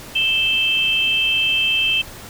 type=tone pair together; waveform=sine; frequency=2637 / 3136 Hz; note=E7 / G7; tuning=0 / 0 cents; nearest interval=minor third; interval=300 cents; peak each=-18 dBFS; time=0.15-2.02 s; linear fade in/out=10 ms; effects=pink hiss -37 dBFS RMS until 2.29 s